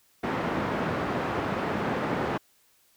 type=band-pass noise; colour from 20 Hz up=pink; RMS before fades=-29 dBFS; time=0.23-2.38 s; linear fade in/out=10 ms; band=160 to 1500 Hz; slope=12 dB/octave; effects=white hiss -64 dBFS RMS until 2.96 s